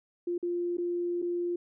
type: tone with dropouts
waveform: sine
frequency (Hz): 349.2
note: F4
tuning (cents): 0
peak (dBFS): -28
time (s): 0.27-1.56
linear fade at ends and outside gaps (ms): 5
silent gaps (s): 0.38-0.427 / 0.771-0.782 / 1.219-1.224
effects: none